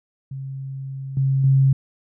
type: tone with level steps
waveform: sine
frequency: 135 Hz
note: C#3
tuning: 45 cents flat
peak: -28 / -16 / -12 dBFS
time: 0.31-1.73 s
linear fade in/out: 5 ms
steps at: 1.17 / 1.44 s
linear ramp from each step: 2 ms
effects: none